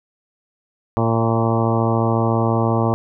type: harmonic tone with a mistuned harmonic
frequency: 114.2 Hz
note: A#2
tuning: 35 cents flat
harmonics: 1 / 2 / 3 / 4 / 5 / 6 / 7 / 8 / 9 / 10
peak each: -19 / -22 / -24 / -25 / -26 / -27 / -27 / -28 / -29 / -29 dBFS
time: 0.97-2.94 s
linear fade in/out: 0 ms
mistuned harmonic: 6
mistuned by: -15 cents
effects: none